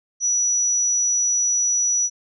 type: tone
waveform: sine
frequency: 5880 Hz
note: F#8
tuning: 12 cents flat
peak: -17 dBFS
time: 0.2-2.1 s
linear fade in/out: 50 ms
effects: none